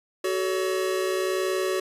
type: tone cluster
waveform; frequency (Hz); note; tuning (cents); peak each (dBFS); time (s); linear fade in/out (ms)
square; 374.9 / 436 / 565; F#4 / A4 / C#5; +23 / -16 / +33; -26 / -33 / -31; 0.24-1.8; 5
effects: resampled to 32000 Hz